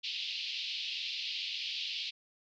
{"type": "band-pass noise", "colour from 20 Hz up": "pink", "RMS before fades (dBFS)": -38, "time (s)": [0.03, 2.11], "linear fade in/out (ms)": 20, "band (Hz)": [2600, 4700], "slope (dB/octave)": 48, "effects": []}